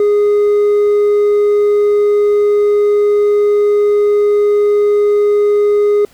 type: tone with hard clipping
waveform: sine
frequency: 413.3 Hz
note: G#4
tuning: 8 cents flat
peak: -9 dBFS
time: 0-6.05 s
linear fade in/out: 2 ms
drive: 2 dB
effects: pink hiss -47 dBFS RMS until 6.13 s